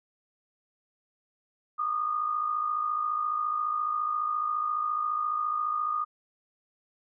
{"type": "tone pair together", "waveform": "sine", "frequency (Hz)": [1174.7, 1229.2], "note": ["D6", "D#6"], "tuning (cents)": [0, -21], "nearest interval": "minor second", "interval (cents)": 79, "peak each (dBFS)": [-34, -27], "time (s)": [1.78, 6.05], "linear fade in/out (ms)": 20, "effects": []}